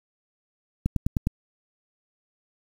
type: click train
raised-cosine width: 5 ms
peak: -10 dBFS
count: 5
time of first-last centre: 0.86-1.271 s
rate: 9.74 Hz
effects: 7-bit